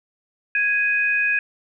sine tone pair together, 1657.5 / 2500 Hz, G#6 / D#7, -4 / +8 cents, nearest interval perfect fifth, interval 712 cents, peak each -20 dBFS, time 0.55-1.39 s, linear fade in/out 2 ms, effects none

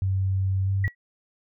sine tone with pitch glide, 95.6 to 97.38 Hz, G2 to G2, -43 to -11 cents, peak -21 dBFS, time 0.02-0.88 s, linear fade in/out 0 ms, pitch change +32 cents, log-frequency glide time 0.65-0.7 s
sine tone with exponential decay, 1929 Hz, B6, 41 cents flat, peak -22 dBFS, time 0.84-0.95 s, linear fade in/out 5 ms, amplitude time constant 22 ms
effects none

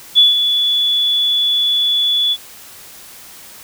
sine tone with ADSR envelope, 3432 Hz, A7, 44 cents flat, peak -4 dBFS, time 0.15-2.37 s, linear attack 33 ms, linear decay 160 ms, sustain -8 dB, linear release 50 ms, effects white hiss -38 dBFS RMS until 3.63 s

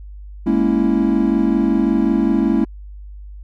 triangle chord, A# half-diminished seventh, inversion third, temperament equal, 207.7 / 233.1 / 277.2 / 329.6 Hz, G#3 / A#3 / C#4 / E4, 0 / 0 / 0 / 0 cents, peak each -17 dBFS, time 0.46-2.65 s, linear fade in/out 10 ms, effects added 50 Hz sine -32 dBFS peak until 3.43 s

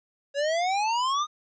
square exponential sweep, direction up, 552 to 1244.5 Hz, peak -24 dBFS, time 0.34-1.27 s, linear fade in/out 50 ms, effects resampled to 16000 Hz + 11-bit

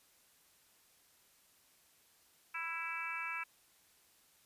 harmonic tone with a mistuned harmonic, 330 Hz, E4, 2 cents sharp, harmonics 3 / 4 / 5 / 6 / 7 / 8, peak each -47 / -44 / -46 / -53 / -42 / -44 dBFS, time 2.54-3.44 s, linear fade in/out 10 ms, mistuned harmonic 4, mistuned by +18 cents, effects white hiss -68 dBFS RMS until 4.45 s + resampled to 32000 Hz

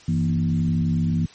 sine tone with frequency modulation, 164.81 Hz, E3, in tune, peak -18 dBFS, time 0.08-1.26 s, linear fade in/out 5 ms, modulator 68.6 Hz, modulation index 0.98, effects white hiss -48 dBFS RMS until 1.34 s + MP3 32 kbps

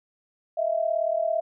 sine tone pair together, 636.2 / 674 Hz, D#5 / E5, +38 / +38 cents, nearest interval minor second, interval 100 cents, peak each -25 dBFS, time 0.57-1.41 s, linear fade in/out 10 ms, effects none

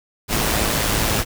pink noise with amplitude modulation, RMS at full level -18 dBFS, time 0.28-1.25 s, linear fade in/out 50 ms, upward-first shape sine, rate 109 Hz, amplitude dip 40%, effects none

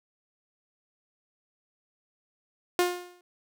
sawtooth tone with exponential decay, 355.9 Hz, F4, 33 cents sharp, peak -15 dBFS, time 2.79-3.21 s, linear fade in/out 1 ms, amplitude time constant 90 ms, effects none

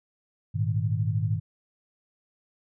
sine chord, Ab suspended second, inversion none, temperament equal, 103.83 / 116.54 / 155.56 Hz, Ab2 / Bb2 / Eb3, 0 / 0 / 0 cents, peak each -26 / -28 / -30 dBFS, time 0.54-1.4 s, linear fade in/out 20 ms, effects none

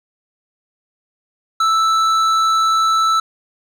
sine tone with hard clipping, 1318.5 Hz, E6, in tune, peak -14 dBFS, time 1.6-3.2 s, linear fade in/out 5 ms, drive 9 dB, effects none

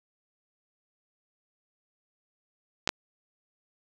clicks, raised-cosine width 0.2 ms, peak -7 dBFS, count 2, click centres 2.875 / 2.891 s, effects 7-bit

